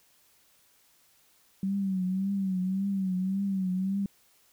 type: tone with vibrato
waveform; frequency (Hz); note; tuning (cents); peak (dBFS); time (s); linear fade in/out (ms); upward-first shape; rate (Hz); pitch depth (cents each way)
sine; 190.9; G3; -46; -26; 1.63-4.06; 2; triangle; 1.8; 83
effects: white hiss -64 dBFS RMS until 4.52 s